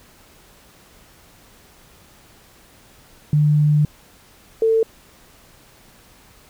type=tone pair in turn; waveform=sine; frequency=149.4 / 447.7 Hz; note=D3 / A4; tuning=+30 / +30 cents; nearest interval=octave + perfect fifth; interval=1900 cents; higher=second; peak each=-12 / -13 dBFS; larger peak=first; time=3.33-3.85 / 4.62-4.83 s; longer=first; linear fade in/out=2 ms; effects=pink hiss -50 dBFS RMS until 6.49 s